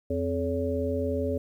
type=tone cluster; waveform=sine; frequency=85.8 / 260.2 / 427.5 / 565 Hz; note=F2 / C4 / A4 / C#5; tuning=-30 / -9 / -50 / +33 cents; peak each=-31 dBFS; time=0.1-1.38 s; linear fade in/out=5 ms; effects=10-bit